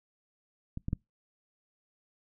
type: clicks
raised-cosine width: 5 ms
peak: -24 / -21 / -17 dBFS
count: 3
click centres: 0.774 / 0.884 / 0.931 s
effects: noise-tail reverb RT60 0.2 s tail -26 dB re dry